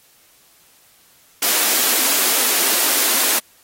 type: high-pass noise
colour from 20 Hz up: white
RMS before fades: -17 dBFS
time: 1.42-3.39 s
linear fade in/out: 5 ms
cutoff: 220 Hz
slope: 48 dB/octave
effects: white hiss -53 dBFS RMS until 3.63 s + AAC 48 kbps